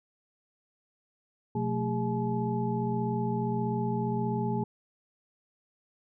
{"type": "tone cluster", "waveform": "sine", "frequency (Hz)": [125.7, 180.9, 222.5, 408, 856], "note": ["B2", "F#3", "A3", "G#4", "A5"], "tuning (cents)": [31, -39, 20, -31, -48], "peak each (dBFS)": [-32, -35, -32, -34, -35], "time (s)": [1.55, 4.64], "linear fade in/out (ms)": 5, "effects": []}